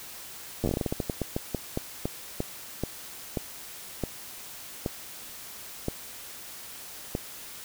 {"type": "slowing click train", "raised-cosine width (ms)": 2, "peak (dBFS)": -14, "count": 25, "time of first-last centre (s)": [0.64, 7.151], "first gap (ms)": 9, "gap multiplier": 1.24, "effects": ["white hiss -43 dBFS RMS until 7.64 s"]}